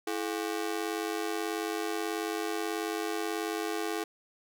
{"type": "ring-modulated tone", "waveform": "sawtooth", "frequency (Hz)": 380, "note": "F#4", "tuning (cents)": 46, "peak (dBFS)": -24, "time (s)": [0.07, 4.04], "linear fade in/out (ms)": 5, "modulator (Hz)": 49.2, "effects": []}